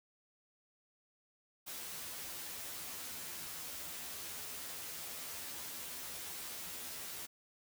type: noise with comb filter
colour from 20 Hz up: white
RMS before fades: -45 dBFS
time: 1.66-7.27 s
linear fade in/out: 20 ms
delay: 12 ms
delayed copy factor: +1
effects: none